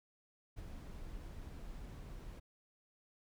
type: noise with ADSR envelope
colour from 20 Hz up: brown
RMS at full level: -45 dBFS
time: 0.56-2.4 s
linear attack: 22 ms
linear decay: 37 ms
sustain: -3 dB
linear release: 13 ms
effects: none